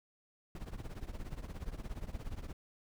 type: noise with tremolo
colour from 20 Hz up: brown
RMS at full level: -39 dBFS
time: 0.55-2.53 s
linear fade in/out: 2 ms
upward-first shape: triangle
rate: 17 Hz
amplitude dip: 90%
effects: none